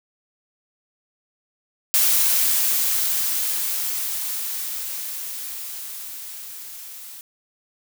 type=noise with level ramp; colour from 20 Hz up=blue; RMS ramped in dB=-17 to -39 dBFS; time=1.94-7.21 s; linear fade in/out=0 ms; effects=none